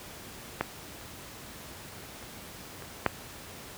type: clicks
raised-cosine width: 0.5 ms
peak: -11 / -28 / -27 / -7 dBFS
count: 4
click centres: 0.61 / 2.227 / 2.823 / 3.063 s
effects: pink hiss -45 dBFS RMS until 3.77 s + high-pass 60 Hz 12 dB/octave